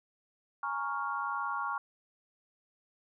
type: chord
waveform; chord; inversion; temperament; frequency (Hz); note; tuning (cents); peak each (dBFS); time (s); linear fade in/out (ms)
sine; Bb minor seventh; third; equal; 830.6 / 932.3 / 1108.7 / 1396.9; Ab5 / Bb5 / Db6 / F6; 0 / 0 / 0 / 0; -40 / -39 / -35 / -37; 0.63-1.78; 2
effects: none